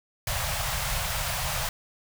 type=band-stop noise; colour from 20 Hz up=pink; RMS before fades=-29 dBFS; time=0.27-1.69 s; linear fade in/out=2 ms; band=160 to 560 Hz; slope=48 dB/octave; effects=none